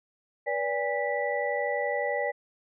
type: tone cluster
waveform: sine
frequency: 486.3 / 578 / 812 / 1965 Hz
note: B4 / D5 / G#5 / B6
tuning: -27 / -28 / -39 / -9 cents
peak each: -32 / -30 / -33 / -32 dBFS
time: 0.46-2.32 s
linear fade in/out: 20 ms
effects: none